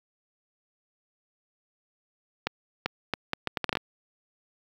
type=accelerating click train; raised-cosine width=0.3 ms; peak=-10 dBFS; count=11; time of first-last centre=2.47-3.771 s; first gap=390 ms; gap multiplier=0.71; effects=high-pass 80 Hz 12 dB/octave + 8-bit